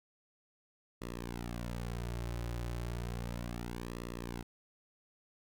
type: tone with flanger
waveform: sawtooth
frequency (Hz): 59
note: A#1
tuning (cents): +22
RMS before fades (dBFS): -40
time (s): 1.01-4.43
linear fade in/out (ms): 10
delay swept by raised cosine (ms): 1.3 to 4.4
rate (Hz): 0.33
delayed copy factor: -0.85
effects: none